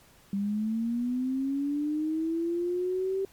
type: linear sweep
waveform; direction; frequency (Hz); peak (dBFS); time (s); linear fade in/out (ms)
sine; up; 196 to 390; -26; 0.33-3.25; 2
effects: pink hiss -58 dBFS RMS until 3.32 s + MP3 96 kbps